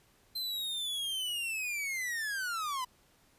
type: linear sweep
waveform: 45% pulse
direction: down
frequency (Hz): 4122 to 981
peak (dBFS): -33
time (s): 0.35-2.85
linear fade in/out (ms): 10
effects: pink hiss -66 dBFS RMS until 3.38 s + resampled to 32000 Hz